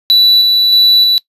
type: tone with tremolo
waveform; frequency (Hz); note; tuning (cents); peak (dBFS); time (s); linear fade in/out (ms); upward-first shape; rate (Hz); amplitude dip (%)
triangle; 3955; B7; +2; -3; 0.1-1.18; 0; square; 1.6; 25
effects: noise-tail reverb RT60 0.1 s tail -22 dB re dry + resampled to 32000 Hz